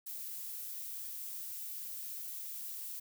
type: noise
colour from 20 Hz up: violet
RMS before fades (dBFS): -43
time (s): 0.06-3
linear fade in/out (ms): 10
effects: none